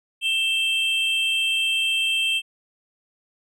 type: tone pair together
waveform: triangle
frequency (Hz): 2662 / 3166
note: E7 / G7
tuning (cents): +16 / +17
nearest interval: minor third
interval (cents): 301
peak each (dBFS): -21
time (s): 0.21-2.42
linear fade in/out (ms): 50
effects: none